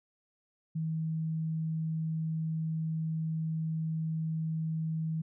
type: tone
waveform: sine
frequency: 160 Hz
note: D#3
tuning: 49 cents sharp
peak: -30 dBFS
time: 0.75-5.22 s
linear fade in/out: 10 ms
effects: none